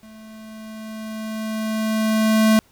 square tone with level ramp, 218.6 Hz, A3, 11 cents flat, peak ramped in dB -42 to -12 dBFS, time 0.03-2.59 s, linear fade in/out 0 ms, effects pink hiss -57 dBFS RMS until 2.71 s

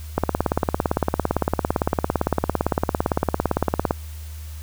click train, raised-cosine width 1 ms, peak -4 dBFS, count 67, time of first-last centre 0.18-3.909 s, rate 17.7 Hz, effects added 77 Hz sine -32 dBFS peak until 4.62 s + white hiss -46 dBFS RMS until 4.62 s

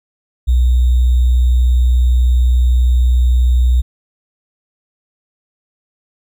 sine tone with sample-and-hold, 61.7 Hz, B1, 1 cent flat, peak -8 dBFS, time 0.47-3.82 s, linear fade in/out 20 ms, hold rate 3675 Hz, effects none

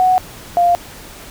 sine tone pair in turn, 740 / 698.5 Hz, F#5 / F5, 0 / 0 cents, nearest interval minor second, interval 100 cents, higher first, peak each -9 dBFS, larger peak neither, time 0-0.18 / 0.57-0.75 s, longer neither, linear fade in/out 0 ms, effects pink hiss -36 dBFS RMS until 1.3 s

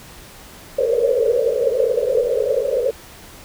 white band-pass noise, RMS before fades -18 dBFS, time 0.78-2.91 s, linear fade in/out 5 ms, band 440 to 550 Hz, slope 96 dB/octave, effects pink hiss -41 dBFS RMS until 3.44 s

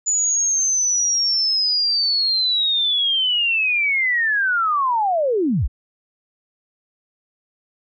sine linear sweep, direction down, 6990 to 30.14 Hz, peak -16 dBFS, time 0.06-5.68 s, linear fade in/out 20 ms, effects none

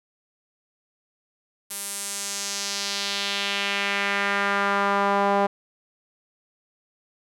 sawtooth tone with band-pass filter sweep, 200 Hz, G3, 35 cents sharp, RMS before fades -25 dBFS, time 1.7-5.47 s, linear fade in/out 10 ms, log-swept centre 11000 to 770 Hz, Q 1.7, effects none

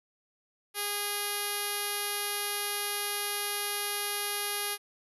5% pulse tone with low-pass filter, 410 Hz, G#4, 22 cents flat, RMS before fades -33 dBFS, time 0.74-4.78 s, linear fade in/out 50 ms, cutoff 11000 Hz, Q 5.4, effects none

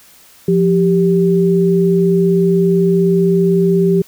sine tone pair together, 174.62 / 392 Hz, F3 / G4, 0 / 0 cents, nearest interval octave + major second, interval 1400 cents, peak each -12 dBFS, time 0.48-4.02 s, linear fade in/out 5 ms, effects white hiss -45 dBFS RMS until 4.07 s

